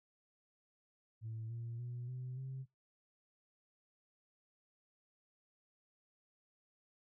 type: tone with pitch steps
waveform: sine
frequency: 111.8 / 116.62 / 121.64 / 126.88 / 132.34 Hz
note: A2 / A#2 / B2 / B2 / C3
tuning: +28 / +1 / -26 / +47 / +20 cents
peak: -40 dBFS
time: 1.21-2.66 s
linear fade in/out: 50 ms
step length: 290 ms
effects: noise-tail reverb RT60 0.2 s tail -22 dB re dry + tanh soft clip ceiling -38 dBFS